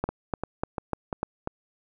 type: two click trains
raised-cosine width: 1 ms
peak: -15 / -12 dBFS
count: 5 / 5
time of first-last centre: 0.09-1.474 / 0.04-1.23 s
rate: 2.89 / 3.36 Hz
effects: none